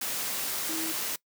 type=tone in noise; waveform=sine; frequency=322.3 Hz; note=E4; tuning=39 cents flat; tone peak=-34 dBFS; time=0.69-0.92 s; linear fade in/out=5 ms; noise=white; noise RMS=-32 dBFS; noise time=0.01-1.16 s; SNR=-5 dB; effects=noise-tail reverb RT60 0.1 s tail -21 dB re dry + high-pass 150 Hz 12 dB/octave